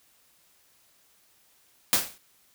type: noise with exponential decay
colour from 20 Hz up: white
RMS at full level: -18 dBFS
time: 1.93-2.18 s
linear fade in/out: 0 ms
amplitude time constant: 53 ms
effects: white hiss -63 dBFS RMS until 2.54 s